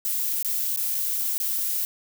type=noise with dropouts; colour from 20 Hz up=violet; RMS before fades=-26 dBFS; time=0.05-1.85 s; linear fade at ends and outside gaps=0 ms; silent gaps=0.427-0.447 / 0.761-0.773 / 0.945-0.949 / 1.38-1.401 s; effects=none